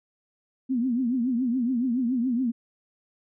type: tone with vibrato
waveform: sine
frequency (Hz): 246.9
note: B3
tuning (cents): 0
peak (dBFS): -22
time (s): 0.69-2.52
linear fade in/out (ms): 20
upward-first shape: triangle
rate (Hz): 7.1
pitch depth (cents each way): 160
effects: none